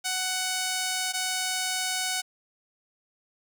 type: tone pair in turn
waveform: 5% pulse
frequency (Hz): 744 / 744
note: F#5 / F#5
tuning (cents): +9 / +9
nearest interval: unison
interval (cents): 0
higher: neither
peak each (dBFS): -15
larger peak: neither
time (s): 0.04-1.13 / 1.13-2.22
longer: neither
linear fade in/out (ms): 20
effects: none